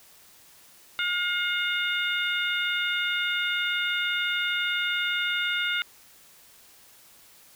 harmonic tone with a mistuned harmonic, 713 Hz, F5, 36 cents sharp, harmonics 2 / 3 / 4 / 5, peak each -28 / -30 / -31 / -32 dBFS, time 0.99-5.82 s, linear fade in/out 0 ms, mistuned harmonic 5, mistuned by +20 cents, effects white hiss -54 dBFS RMS until 7.55 s

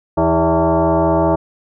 sine tone with frequency modulation, 165.1 Hz, E3, 3 cents sharp, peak -11 dBFS, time 0.17-1.36 s, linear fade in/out 10 ms, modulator 245 Hz, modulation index 3.2, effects none

